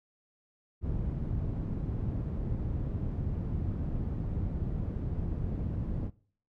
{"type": "low-pass noise", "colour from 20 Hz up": "white", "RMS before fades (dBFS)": -33, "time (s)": [0.81, 6.11], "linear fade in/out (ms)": 50, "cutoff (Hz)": 130, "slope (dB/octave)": 12, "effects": ["noise-tail reverb RT60 0.5 s tail -22 dB re dry"]}